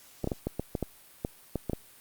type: clicks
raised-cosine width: 2 ms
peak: -16 dBFS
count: 11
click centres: 0.243 / 0.274 / 0.318 / 0.47 / 0.596 / 0.752 / 0.827 / 1.249 / 1.557 / 1.697 / 1.733 s
effects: white hiss -55 dBFS RMS until 2 s + Opus 48 kbps